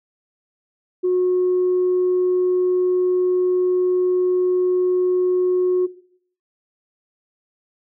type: tone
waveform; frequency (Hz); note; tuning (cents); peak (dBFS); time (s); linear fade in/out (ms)
sine; 364.1; F#4; -28; -14; 1.03-5.87; 20
effects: noise-tail reverb RT60 0.6 s tail -17 dB re dry + tanh soft clip ceiling -12 dBFS